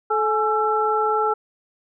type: tone cluster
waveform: sine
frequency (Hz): 433.4 / 843 / 1338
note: A4 / G#5 / E6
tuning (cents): -26 / +26 / +25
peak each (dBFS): -22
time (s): 0.1-1.34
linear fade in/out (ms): 10
effects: none